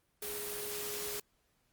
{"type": "tone in noise", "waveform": "sine", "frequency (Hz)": 415.3, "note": "G#4", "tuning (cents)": 0, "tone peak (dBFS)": -43, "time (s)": [0.22, 1.2], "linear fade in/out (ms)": 5, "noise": "white", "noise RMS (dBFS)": -40, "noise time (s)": [0.22, 1.2], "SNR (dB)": -6, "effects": ["pink hiss -75 dBFS RMS until 1.72 s", "Opus 32 kbps"]}